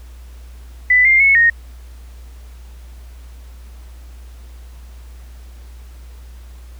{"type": "tone with pitch steps", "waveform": "sine", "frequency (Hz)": [1994, 2106, 2197, 1859], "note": ["B6", "C7", "C#7", "A#6"], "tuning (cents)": [16, 11, -16, -5], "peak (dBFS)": -8, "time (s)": [0.9, 1.5], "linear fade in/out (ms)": 5, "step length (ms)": 150, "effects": ["added 60 Hz sine -34 dBFS peak until 6.79 s", "pink hiss -50 dBFS RMS until 6.79 s"]}